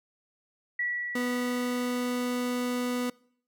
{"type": "tone with exponential decay", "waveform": "sine", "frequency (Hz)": 1942, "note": "B6", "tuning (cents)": -30, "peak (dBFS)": -26, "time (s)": [0.79, 2.63], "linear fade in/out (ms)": 5, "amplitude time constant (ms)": 400}
{"type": "tone", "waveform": "30% pulse", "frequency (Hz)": 246.9, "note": "B3", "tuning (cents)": 0, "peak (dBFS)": -25, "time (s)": [1.15, 3.1], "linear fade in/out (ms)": 5}
{"effects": ["noise-tail reverb RT60 0.6 s tail -24 dB re dry"]}